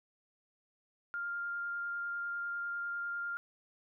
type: tone with vibrato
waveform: sine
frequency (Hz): 1400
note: F6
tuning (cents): +4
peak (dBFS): -35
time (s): 1.14-3.37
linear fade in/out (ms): 0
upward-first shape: sine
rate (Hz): 10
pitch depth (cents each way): 8
effects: none